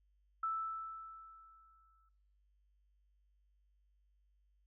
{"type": "tone with exponential decay", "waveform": "sine", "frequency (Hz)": 1318.5, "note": "E6", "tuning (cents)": 0, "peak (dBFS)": -33, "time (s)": [0.43, 2.09], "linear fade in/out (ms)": 5, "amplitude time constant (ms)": 360, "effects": ["noise-tail reverb RT60 1.0 s tail -24 dB re dry", "added 50 Hz sine -70 dBFS peak until 4.66 s"]}